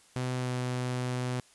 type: tone with pitch glide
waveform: sawtooth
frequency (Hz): 126.8 to 125.42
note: B2 to B2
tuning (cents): +46 to +27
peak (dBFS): -26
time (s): 0.16-1.4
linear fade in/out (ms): 0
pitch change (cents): -19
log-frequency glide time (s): 0.36-0.51
effects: white hiss -60 dBFS RMS until 1.54 s + resampled to 24000 Hz